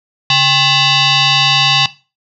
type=tone with frequency modulation; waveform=sine; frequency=140 Hz; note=C#3; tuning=18 cents sharp; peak=-8 dBFS; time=0.3-1.86 s; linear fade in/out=2 ms; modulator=935 Hz; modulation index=4.7; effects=noise-tail reverb RT60 0.3 s tail -17 dB re dry